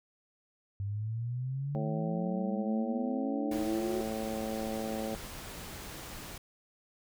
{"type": "exponential sweep", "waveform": "sine", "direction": "up", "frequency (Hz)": [98, 370], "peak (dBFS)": -32, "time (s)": [0.8, 4.01], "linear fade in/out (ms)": 0}
{"type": "harmonic tone", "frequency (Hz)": 110, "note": "A2", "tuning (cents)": 0, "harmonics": [2, 3, 4, 5, 6, 7], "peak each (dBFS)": [-37, -42, -42, -39, -46, -43], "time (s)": [1.75, 5.15], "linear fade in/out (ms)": 0}
{"type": "noise", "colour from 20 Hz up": "pink", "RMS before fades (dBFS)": -44, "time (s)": [3.51, 6.38], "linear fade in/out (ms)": 5}
{"effects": []}